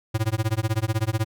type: tone with tremolo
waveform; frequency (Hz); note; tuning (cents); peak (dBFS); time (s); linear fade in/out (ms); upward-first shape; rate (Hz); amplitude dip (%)
square; 110.1; A2; +2; -19; 0.14-1.25; 10; sine; 16; 100
effects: none